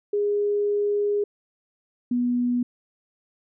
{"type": "tone pair in turn", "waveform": "sine", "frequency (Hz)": [411.1, 244.4], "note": ["G#4", "B3"], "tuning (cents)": [-18, -18], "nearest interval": "major sixth", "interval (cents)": 900, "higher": "first", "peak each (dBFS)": [-20, -20], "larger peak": "neither", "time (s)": [[0.13, 1.24], [2.11, 2.63]], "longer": "first", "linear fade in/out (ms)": 5, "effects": []}